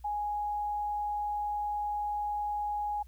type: tone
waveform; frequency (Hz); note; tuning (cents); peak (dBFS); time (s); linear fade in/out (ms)
sine; 830.6; G#5; 0; -30; 0.04-3.03; 10
effects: added 60 Hz sine -49 dBFS peak until 3.07 s + white hiss -69 dBFS RMS until 3.07 s